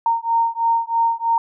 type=beating tone pair; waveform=sine; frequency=920 / 923.1 Hz; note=A#5 / A#5; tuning=-23 / -17 cents; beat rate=3.1 Hz; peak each=-19 dBFS; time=0.06-1.38 s; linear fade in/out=2 ms; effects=none